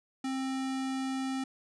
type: tone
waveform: square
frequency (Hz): 264.6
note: C4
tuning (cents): +20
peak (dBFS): -32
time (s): 0.24-1.44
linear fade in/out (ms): 5
effects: resampled to 22050 Hz